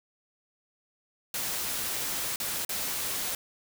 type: noise with dropouts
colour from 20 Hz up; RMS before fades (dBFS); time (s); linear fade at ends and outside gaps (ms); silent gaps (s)
white; -32; 1.34-3.35; 2; 2.36-2.4 / 2.65-2.692
effects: none